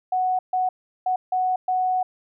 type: tone bursts at uneven times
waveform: sine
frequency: 740 Hz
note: F#5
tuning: in tune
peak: -19 dBFS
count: 5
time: 0.12-0.39 / 0.53-0.69 / 1.06-1.16 / 1.32-1.56 / 1.68-2.03 s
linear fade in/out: 5 ms
effects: none